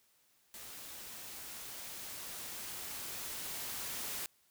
white noise with level ramp, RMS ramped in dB -49 to -40 dBFS, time 0.54-4.26 s, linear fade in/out 0 ms, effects white hiss -71 dBFS RMS until 4.5 s

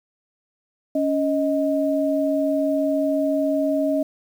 sine tone pair together, 280 / 625.9 Hz, C#4 / D#5, +18 / +10 cents, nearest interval octave + major second, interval 1392 cents, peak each -21 dBFS, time 0.95-4.03 s, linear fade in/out 5 ms, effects 8-bit

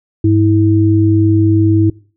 sine tone pair together, 101.7 / 324.2 Hz, G#2 / E4, -36 / -29 cents, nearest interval octave + minor sixth, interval 2007 cents, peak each -10 dBFS, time 0.24-1.9 s, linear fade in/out 5 ms, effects noise-tail reverb RT60 0.4 s tail -22 dB re dry

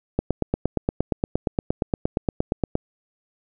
click train, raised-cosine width 2 ms, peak -7 dBFS, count 23, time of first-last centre 0.19-2.754 s, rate 8.58 Hz, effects none

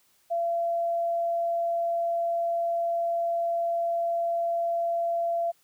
sine tone, 680 Hz, F5, 46 cents flat, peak -24 dBFS, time 0.3-5.52 s, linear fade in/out 20 ms, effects white hiss -65 dBFS RMS until 5.63 s + high-pass 60 Hz 12 dB/octave

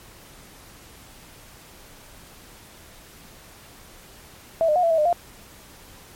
sine tone with pitch steps, 657 / 606 / 721 / 670 / 648 / 605 / 695 Hz, E5 / D#5 / F#5 / E5 / E5 / D#5 / F5, -6 / -46 / -45 / +28 / -30 / -49 / -9 cents, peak -16 dBFS, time 4.61-5.128 s, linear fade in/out 0 ms, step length 74 ms, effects pink hiss -47 dBFS RMS until 6.15 s + MP3 64 kbps

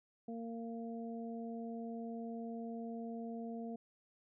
harmonic tone, 230 Hz, A#3, 23 cents flat, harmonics 1 / 2 / 3, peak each -42 / -48 / -50 dBFS, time 0.28-3.76 s, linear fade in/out 5 ms, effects none

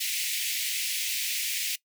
pink high-pass noise, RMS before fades -30 dBFS, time 0-1.76 s, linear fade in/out 10 ms, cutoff 2100 Hz, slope 48 dB/octave, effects noise-tail reverb RT60 0.1 s tail -20 dB re dry

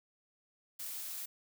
blue noise, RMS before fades -42 dBFS, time 0.79-1.26 s, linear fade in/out 10 ms, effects none

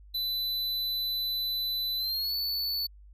square tone with pitch glide, 4000 to 4464 Hz, B7 to C#8, +21 to +11 cents, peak -29 dBFS, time 0.14-2.87 s, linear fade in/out 10 ms, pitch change +190 cents, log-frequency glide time 1.97-2.34 s, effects added 50 Hz sine -49 dBFS peak until 3.13 s

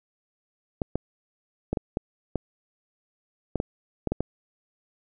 clicks, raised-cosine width 2 ms, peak -12 dBFS, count 11, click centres 0.818 / 0.956 / 1.73 / 1.772 / 1.971 / 2.357 / 3.557 / 3.601 / 4.073 / 4.12 / 4.206 s, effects none

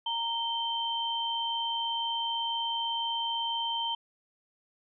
sine tone pair together, 926 / 3119 Hz, A#5 / G7, -12 / -9 cents, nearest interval octave + major sixth, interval 2103 cents, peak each -32 / -31 dBFS, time 0.06-3.95 s, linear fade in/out 5 ms, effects none

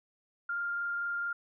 sine tone with frequency modulation, 1400 Hz, F6, 4 cents sharp, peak -31 dBFS, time 0.49-1.33 s, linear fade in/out 5 ms, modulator 24.4 Hz, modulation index 0.33, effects none

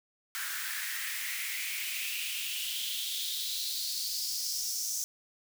white noise with high-pass filter sweep, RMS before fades -35 dBFS, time 0.35-5.04 s, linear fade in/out 0 ms, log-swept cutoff 1500 to 6100 Hz, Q 4.6, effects none

